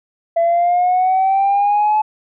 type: exponential sweep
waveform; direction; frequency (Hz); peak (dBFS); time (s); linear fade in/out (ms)
sine; up; 669 to 862; -10; 0.36-2.02; 10
effects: tanh soft clip ceiling -9 dBFS